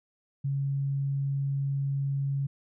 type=tone; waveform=sine; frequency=138.59 Hz; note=C#3; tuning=in tune; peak=-26 dBFS; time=0.44-2.47 s; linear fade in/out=10 ms; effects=none